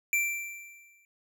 square tone with exponential decay, 2349 Hz, D7, in tune, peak -23 dBFS, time 0.13-1.05 s, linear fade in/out 1 ms, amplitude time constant 200 ms, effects none

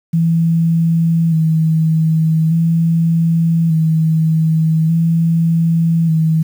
sine tone with vibrato, 162.6 Hz, E3, 23 cents flat, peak -10 dBFS, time 0.13-6.43 s, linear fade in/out 10 ms, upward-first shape square, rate 0.42 Hz, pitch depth 30 cents each way, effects 7-bit

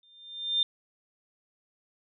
sine tone with exponential growth, 3600 Hz, A7, 39 cents sharp, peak -20 dBFS, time 0.03-0.63 s, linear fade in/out 2 ms, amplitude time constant 130 ms, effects none

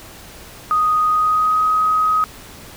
sine tone with pitch glide, 1244.5 to 1261.1 Hz, D#6 to D#6, 0 to +23 cents, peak -13 dBFS, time 0.71-2.24 s, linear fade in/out 0 ms, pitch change +23 cents, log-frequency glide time 1.1-1.66 s, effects pink hiss -39 dBFS RMS until 2.76 s

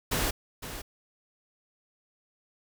pink noise with echo, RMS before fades -28 dBFS, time 0.11-0.31 s, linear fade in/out 10 ms, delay 510 ms, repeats 1, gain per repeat -11 dB, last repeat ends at 0.82 s, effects none

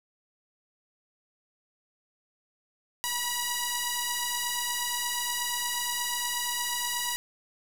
5% pulse beating tone pair, 962 / 970.4 Hz, B5 / B5, -46 / -31 cents, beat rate 8.4 Hz, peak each -23 / -18 dBFS, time 3.04-7.16 s, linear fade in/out 0 ms, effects 7-bit

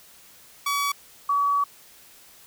sawtooth / sine tone pair in turn, 1137 / 1137 Hz, C#6 / C#6, +44 / +44 cents, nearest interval unison, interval 0 cents, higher neither, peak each -19 dBFS, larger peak neither, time 0.66-0.92 / 1.29-1.64 s, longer second, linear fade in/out 5 ms, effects white hiss -51 dBFS RMS until 2.46 s

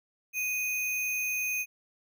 sine tone with sample-and-hold, 2489 Hz, D#7, in tune, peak -28 dBFS, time 0.33-1.66 s, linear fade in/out 50 ms, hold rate 8820 Hz, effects none

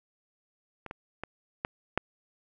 clicks, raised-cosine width 0.5 ms, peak -25 / -23 / -20 / -14 / -10 dBFS, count 5, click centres 0.863 / 0.911 / 1.236 / 1.649 / 1.976 s, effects none

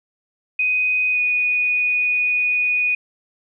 sine tone with pitch glide, 2500 to 2473 Hz, D#7 to D#7, +8 to -11 cents, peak -16 dBFS, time 0.59-2.95 s, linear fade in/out 5 ms, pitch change -19 cents, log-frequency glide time 1.12-1.19 s, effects none

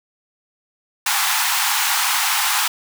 pink high-pass noise, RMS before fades -19 dBFS, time 1.06-2.68 s, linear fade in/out 5 ms, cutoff 770 Hz, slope 96 dB/octave, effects none

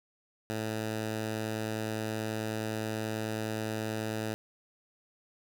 10% pulse tone, 109.4 Hz, A2, 9 cents flat, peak -24 dBFS, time 0.5-4.34 s, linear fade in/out 0 ms, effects none

